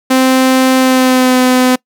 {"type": "tone with pitch glide", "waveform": "sawtooth", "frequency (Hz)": [260.2, 253.8], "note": ["C4", "B3"], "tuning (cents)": [-9, 47], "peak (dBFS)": -3, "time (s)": [0.1, 1.76], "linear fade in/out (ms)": 10, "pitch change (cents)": -44, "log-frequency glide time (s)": [0.77, 1.38], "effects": ["noise-tail reverb RT60 0.1 s tail -24 dB re dry"]}